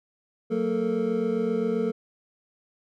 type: tone cluster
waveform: triangle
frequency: 184.9 / 228.4 / 435.3 / 462.9 Hz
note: F#3 / A#3 / A4 / A#4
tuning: -1 / -35 / -19 / -12 cents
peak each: -30 / -26 / -25 / -28 dBFS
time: 0.5-1.92 s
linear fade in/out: 20 ms
effects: none